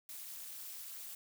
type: noise with amplitude modulation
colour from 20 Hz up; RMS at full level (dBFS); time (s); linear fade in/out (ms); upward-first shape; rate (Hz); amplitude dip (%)
blue; -43; 0.09-1.15; 2; sine; 290; 100
effects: none